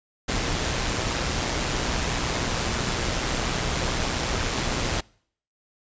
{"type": "noise with amplitude modulation", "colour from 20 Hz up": "pink", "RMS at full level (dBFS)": -24, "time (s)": [0.28, 5.01], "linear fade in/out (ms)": 10, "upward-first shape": "sine", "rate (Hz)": 122, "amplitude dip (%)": 40, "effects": ["noise-tail reverb RT60 0.6 s tail -26 dB re dry", "resampled to 16000 Hz"]}